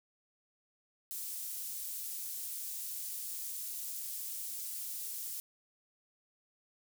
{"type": "high-pass noise", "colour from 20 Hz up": "pink", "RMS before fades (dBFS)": -41, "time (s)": [1.11, 5.4], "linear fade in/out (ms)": 0, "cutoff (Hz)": 9900, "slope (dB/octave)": 12, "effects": []}